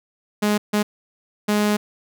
sawtooth tone bursts at uneven times, 208.8 Hz, G#3, 10 cents sharp, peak -13 dBFS, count 3, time 0.42-0.58 / 0.73-0.83 / 1.48-1.77 s, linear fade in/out 10 ms, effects none

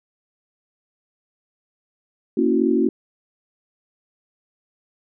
sine chord, F# dominant seventh, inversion first, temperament equal, 233.1 / 277.2 / 329.6 / 370 Hz, A#3 / C#4 / E4 / F#4, 0 / 0 / 0 / 0 cents, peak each -21 dBFS, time 2.37-2.89 s, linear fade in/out 5 ms, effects none

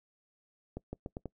accelerating click train, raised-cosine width 2 ms, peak -25 dBFS, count 5, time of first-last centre 0.77-1.257 s, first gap 160 ms, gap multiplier 0.82, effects noise-tail reverb RT60 0.1 s tail -23 dB re dry

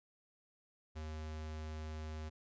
square tone with notch filter, 77.78 Hz, D#2, in tune, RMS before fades -44 dBFS, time 0.95-2.3 s, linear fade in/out 20 ms, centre 160 Hz, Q 1.7, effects resampled to 16000 Hz

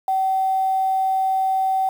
sine tone with quantisation, 764 Hz, G5, 45 cents flat, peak -17 dBFS, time 0.08-1.89 s, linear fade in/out 2 ms, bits 7, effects none

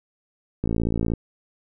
click train, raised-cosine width 3 ms, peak -11 dBFS, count 29, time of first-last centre 0.64-1.136 s, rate 56.4 Hz, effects none

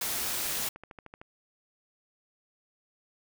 white noise, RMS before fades -32 dBFS, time 0.01-0.69 s, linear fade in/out 5 ms
click train, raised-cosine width 0.5 ms, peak -30 dBFS, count 14, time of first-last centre 0.23-1.215 s, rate 13.2 Hz
effects none

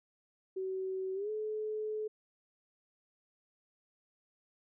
sine tone with pitch glide, 378.3 to 429.6 Hz, F#4 to A4, +38 to -41 cents, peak -34 dBFS, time 0.56-2.08 s, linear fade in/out 10 ms, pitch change +221 cents, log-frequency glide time 1.14-1.3 s, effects none

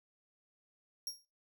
sawtooth tone with exponential decay, 5588 Hz, F8, in tune, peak -32 dBFS, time 1.07-1.25 s, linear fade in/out 1 ms, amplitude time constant 37 ms, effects noise-tail reverb RT60 0.2 s tail -17 dB re dry

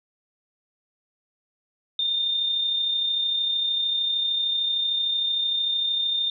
sine tone with amplitude modulation, 3624 Hz, A#7, 50 cents flat, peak -20 dBFS, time 1.99-6.3 s, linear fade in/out 2 ms, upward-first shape sine, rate 33.2 Hz, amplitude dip 35%, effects none

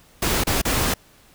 pink noise with dropouts, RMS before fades -21 dBFS, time 0.22-0.94 s, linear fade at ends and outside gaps 5 ms, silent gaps 0.438-0.469 / 0.617-0.651 s, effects pink hiss -53 dBFS RMS until 1.34 s

